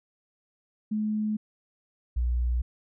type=tone pair in turn; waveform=sine; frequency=213.7 / 60.52 Hz; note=G#3 / B1; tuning=+50 / -34 cents; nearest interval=octave + minor seventh; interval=2184 cents; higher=first; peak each=-25 / -23 dBFS; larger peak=second; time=0.91-1.37 / 2.16-2.62 s; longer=neither; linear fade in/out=10 ms; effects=none